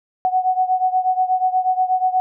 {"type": "beating tone pair", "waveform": "sine", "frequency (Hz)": [740, 748.3], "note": ["F#5", "F#5"], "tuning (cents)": [0, 19], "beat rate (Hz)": 8.3, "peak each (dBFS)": [-17, -20], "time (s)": [0.25, 2.2], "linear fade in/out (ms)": 0, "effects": []}